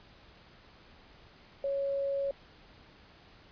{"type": "tone", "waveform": "sine", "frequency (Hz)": 554.4, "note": "C#5", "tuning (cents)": 0, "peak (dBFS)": -29, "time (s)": [1.64, 2.31], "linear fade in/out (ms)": 2, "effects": ["pink hiss -57 dBFS RMS until 3.51 s", "resampled to 11025 Hz"]}